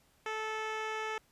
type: tone with low-pass filter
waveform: 10% pulse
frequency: 436.5 Hz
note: A4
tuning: 14 cents flat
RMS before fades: -37 dBFS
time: 0.26-1.18 s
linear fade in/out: 2 ms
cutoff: 4100 Hz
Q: 0.65
effects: pink hiss -68 dBFS RMS until 1.31 s + resampled to 32000 Hz